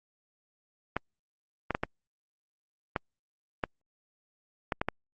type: clicks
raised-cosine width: 0.5 ms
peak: -13 dBFS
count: 9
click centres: 0.966 / 1.707 / 1.749 / 1.835 / 2.962 / 3.638 / 4.722 / 4.815 / 4.886 s
effects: Opus 32 kbps